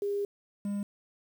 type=tone pair in turn; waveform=sine / triangle; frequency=404.8 / 202.4 Hz; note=G#4 / G#3; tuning=-44 / -44 cents; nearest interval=octave; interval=1200 cents; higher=first; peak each=-28 dBFS; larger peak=neither; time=0.02-0.25 / 0.65-0.83 s; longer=first; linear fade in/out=2 ms; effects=9-bit